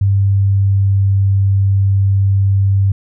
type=tone with pitch glide; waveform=sine; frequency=98.8 to 98.06 Hz; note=G2 to G2; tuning=+14 to +1 cents; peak=-9 dBFS; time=0.01-2.92 s; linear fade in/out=5 ms; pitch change=-13 cents; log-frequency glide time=0.12-1.14 s; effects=none